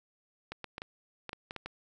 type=clicks; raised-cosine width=0.3 ms; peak=-23 dBFS; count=9; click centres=0.52 / 0.643 / 0.781 / 0.819 / 1.293 / 1.331 / 1.509 / 1.563 / 1.66 s; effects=none